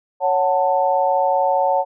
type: chord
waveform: sine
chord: F# minor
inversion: second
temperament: just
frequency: 555 / 740 / 888 Hz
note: C#5 / F#5 / A5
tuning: +2 / 0 / +16 cents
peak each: -19 dBFS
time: 0.2-1.85 s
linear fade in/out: 50 ms
effects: none